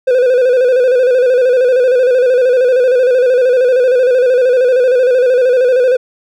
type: tone with vibrato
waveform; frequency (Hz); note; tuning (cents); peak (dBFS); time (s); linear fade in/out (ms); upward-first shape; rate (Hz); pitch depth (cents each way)
triangle; 504; B4; +35; -5; 0.07-5.97; 10; square; 13; 54
effects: none